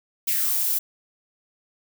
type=noise with high-pass filter sweep; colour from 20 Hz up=violet; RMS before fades=-23 dBFS; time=0.27-0.79 s; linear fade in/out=10 ms; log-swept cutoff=2500 to 360 Hz; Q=4.5; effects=none